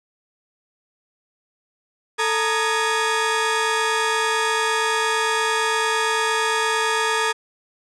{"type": "tone cluster", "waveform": "30% pulse", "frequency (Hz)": [443.6, 936, 1234, 1679], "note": ["A4", "A#5", "D#6", "G#6"], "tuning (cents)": [14, 7, -15, 18], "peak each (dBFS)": -22, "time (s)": [2.18, 7.33], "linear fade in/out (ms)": 20, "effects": ["resampled to 22050 Hz"]}